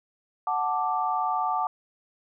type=chord; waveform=sine; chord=D major; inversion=first; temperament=equal; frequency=740 / 880 / 1174.7 Hz; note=F#5 / A5 / D6; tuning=0 / 0 / 0 cents; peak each=-28 dBFS; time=0.47-1.67 s; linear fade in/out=2 ms; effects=none